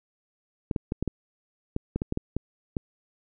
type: clicks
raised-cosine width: 3 ms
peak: -14 dBFS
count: 12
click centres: 0.712 / 0.762 / 0.921 / 1.026 / 1.077 / 1.764 / 1.96 / 2.019 / 2.124 / 2.174 / 2.366 / 2.768 s
effects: none